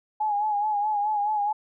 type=tone with vibrato; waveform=sine; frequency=837 Hz; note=G#5; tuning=13 cents sharp; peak=-22 dBFS; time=0.2-1.53 s; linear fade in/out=10 ms; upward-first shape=sine; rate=4.7 Hz; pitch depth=54 cents each way; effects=none